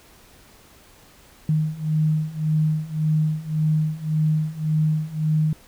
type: beating tone pair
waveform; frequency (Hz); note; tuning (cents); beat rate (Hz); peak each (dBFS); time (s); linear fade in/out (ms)
sine; 154.1 / 155.9; D#3 / D#3; -16 / +4; 1.8; -23 / -21; 1.49-5.53; 2
effects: pink hiss -51 dBFS RMS until 5.67 s